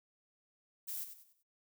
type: noise with echo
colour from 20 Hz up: violet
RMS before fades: -41 dBFS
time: 0.87-1.05 s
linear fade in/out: 20 ms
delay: 96 ms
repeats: 4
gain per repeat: -9 dB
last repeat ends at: 1.434 s
effects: noise-tail reverb RT60 0.1 s tail -22 dB re dry